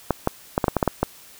clicks, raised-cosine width 1 ms, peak -4 dBFS, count 9, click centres 0.107 / 0.274 / 0.579 / 0.642 / 0.682 / 0.767 / 0.828 / 0.877 / 1.03 s, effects white hiss -47 dBFS RMS until 1.39 s

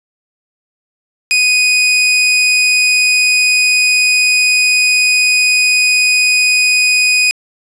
sawtooth tone, 2489 Hz, D#7, in tune, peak -5 dBFS, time 1.31-7.31 s, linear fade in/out 0 ms, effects resampled to 22050 Hz + 7-bit

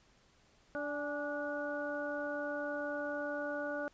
harmonic tone with a mistuned harmonic, 291.9 Hz, D4, 10 cents flat, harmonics 1 / 2 / 3 / 4 / 5, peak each -42 / -38 / -48 / -49 / -41 dBFS, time 0.75-3.88 s, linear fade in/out 0 ms, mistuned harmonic 3, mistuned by -60 cents, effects pink hiss -67 dBFS RMS until 3.93 s + resampled to 16000 Hz

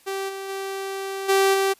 sawtooth tone with level steps, 388.9 Hz, G4, 14 cents flat, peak -22 / -27 / -24 / -12 / -15 dBFS, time 0.06-1.74 s, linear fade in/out 20 ms, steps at 0.28 / 0.48 / 1.28 / 1.53 s, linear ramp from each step 20 ms, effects white hiss -56 dBFS RMS until 1.79 s + resampled to 32000 Hz

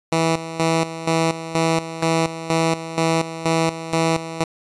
10% pulse tone with tremolo, 163.3 Hz, E3, 16 cents flat, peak -8 dBFS, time 0.12-4.44 s, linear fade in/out 5 ms, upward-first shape square, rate 2.1 Hz, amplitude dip 75%, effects resampled to 22050 Hz

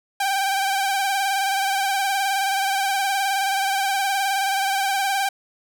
sawtooth tone with vibrato, 784 Hz, G5, in tune, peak -16 dBFS, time 0.2-5.29 s, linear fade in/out 5 ms, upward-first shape sine, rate 19 Hz, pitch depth 44 cents each way, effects none

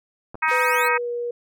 clicks, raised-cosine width 1 ms, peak -22 dBFS, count 2, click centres 0.345 / 0.354 s
harmonic tone, 315.3 Hz, D#4, 23 cents sharp, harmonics 3 / 4 / 5 / 6 / 7 / 8, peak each -23 / -24 / -25 / -26 / -26 / -27 dBFS, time 0.42-0.98 s, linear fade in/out 10 ms
5% pulse linear sweep, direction up, 100.3 to 4392 Hz, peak -24 dBFS, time 0.47-0.89 s, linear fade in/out 20 ms
sine tone with pitch glide, 501 to 478.9 Hz, B4 to A#4, +25 to +47 cents, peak -24 dBFS, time 0.51-1.31 s, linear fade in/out 5 ms, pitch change -78 cents, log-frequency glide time 0.61-1.1 s
effects none

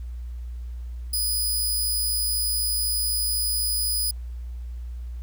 10% pulse tone, 4978 Hz, D#8, in tune, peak -16 dBFS, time 1.13-4.11 s, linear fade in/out 5 ms, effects added 60 Hz sine -31 dBFS peak until 5.22 s + pink hiss -61 dBFS RMS until 5.22 s

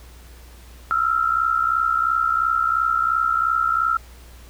sine tone pair together, 1311 / 1373.9 Hz, E6 / F6, -10 / -29 cents, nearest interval minor second, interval 81 cents, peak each -20 dBFS, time 0.91-3.97 s, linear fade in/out 0 ms, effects added 60 Hz sine -42 dBFS peak until 4.49 s + pink hiss -49 dBFS RMS until 4.49 s

